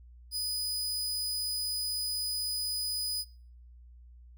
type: tone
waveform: sawtooth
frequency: 4978 Hz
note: D#8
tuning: in tune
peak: -28 dBFS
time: 0.31-3.25 s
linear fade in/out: 50 ms
effects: noise-tail reverb RT60 0.6 s tail -26 dB re dry + added 60 Hz sine -50 dBFS peak until 4.37 s